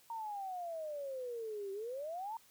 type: exponential two-way sweep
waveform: sine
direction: down then up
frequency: 932.3 to 384.8 to 932.3 Hz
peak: -39 dBFS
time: 0.1-2.37 s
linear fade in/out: 2 ms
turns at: 1.72 s
effects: white hiss -65 dBFS RMS until 2.5 s